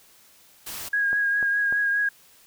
white noise, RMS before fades -35 dBFS, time 0.66-0.89 s, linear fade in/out 10 ms
sine tone with vibrato, 1640 Hz, G#6, 22 cents flat, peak -20 dBFS, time 0.93-2.09 s, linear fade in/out 5 ms, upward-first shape triangle, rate 4.9 Hz, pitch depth 28 cents each way
click train, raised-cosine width 1 ms, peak -23 dBFS, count 3, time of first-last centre 1.13-1.725 s, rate 3.36 Hz
effects white hiss -55 dBFS RMS until 2.46 s

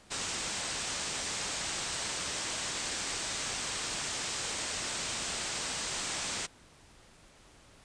white low-pass noise, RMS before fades -36 dBFS, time 0.1-6.47 s, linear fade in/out 20 ms, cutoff 8800 Hz, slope 96 dB/octave, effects pink hiss -58 dBFS RMS until 7.84 s + resampled to 22050 Hz

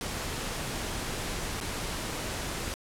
pink noise with dropouts, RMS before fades -34 dBFS, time 0.01-2.74 s, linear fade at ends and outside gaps 0 ms, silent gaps 1.602-1.611 s, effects low-pass 11000 Hz 12 dB/octave

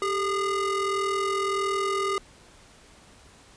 square ring-modulated tone, 413.4 Hz, G#4, 8 cents flat, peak -22 dBFS, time 0.02-2.18 s, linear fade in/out 0 ms, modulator 806 Hz, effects pink hiss -53 dBFS RMS until 3.56 s + resampled to 22050 Hz

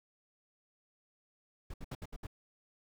brown noise bursts, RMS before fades -42 dBFS, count 6, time 1.7-2.269 s, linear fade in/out 5 ms, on 39 ms, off 67 ms, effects none

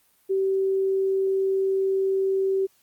sine tone, 385.4 Hz, G4, 29 cents flat, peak -20 dBFS, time 0.29-2.67 s, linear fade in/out 20 ms, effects white hiss -63 dBFS RMS until 2.82 s + Opus 32 kbps

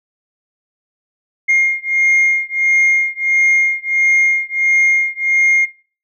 sine beating tone pair, 2128 / 2129.5 Hz, C7 / C7, +29 / +30 cents, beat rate 1.5 Hz, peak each -13 dBFS, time 1.48-5.66 s, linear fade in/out 20 ms, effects noise-tail reverb RT60 0.4 s tail -17 dB re dry + tanh soft clip ceiling -7 dBFS

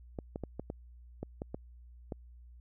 clicks, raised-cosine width 2 ms, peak -24 dBFS, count 9, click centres 0.188 / 0.359 / 0.437 / 0.596 / 0.701 / 1.23 / 1.419 / 1.545 / 2.122 s, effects added 60 Hz sine -51 dBFS peak until 2.6 s

